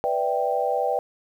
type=chord; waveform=sine; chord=E minor seventh; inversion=second; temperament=equal; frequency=493.9 / 587.3 / 659.3 / 784 Hz; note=B4 / D5 / E5 / G5; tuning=0 / 0 / 0 / 0 cents; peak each=-26 / -27 / -29 / -25 dBFS; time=0.04-0.99 s; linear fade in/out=0 ms; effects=9-bit